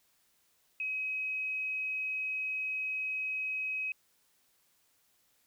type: tone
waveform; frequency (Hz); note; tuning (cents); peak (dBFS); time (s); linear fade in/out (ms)
sine; 2540; D#7; +35; -32; 0.8-3.92; 2
effects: white hiss -71 dBFS RMS until 5.46 s

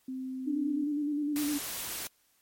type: tone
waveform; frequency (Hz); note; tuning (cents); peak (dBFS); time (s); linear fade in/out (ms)
sine; 260; C4; -11; -34; 0.08-0.84; 5
type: tone with vibrato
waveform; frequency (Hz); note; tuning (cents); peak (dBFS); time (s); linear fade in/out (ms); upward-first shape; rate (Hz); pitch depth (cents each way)
sine; 293.7; D4; 0; -28; 0.46-1.59; 20; square; 9.8; 35
type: noise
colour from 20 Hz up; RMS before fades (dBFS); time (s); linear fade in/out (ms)
white; -37; 1.36-2.07; 0
effects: white hiss -69 dBFS RMS until 2.41 s + MP3 64 kbps

